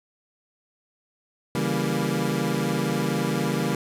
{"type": "chord", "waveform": "25% pulse", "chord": "C# diminished seventh", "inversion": "none", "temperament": "equal with one note detuned", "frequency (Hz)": [140.69, 164.81, 196, 233.1], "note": ["C#3", "E3", "G3", "Bb3"], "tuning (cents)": [26, 0, 0, 0], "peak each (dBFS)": -25, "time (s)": [1.55, 3.75], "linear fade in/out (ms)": 2, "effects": ["resampled to 32000 Hz", "8-bit"]}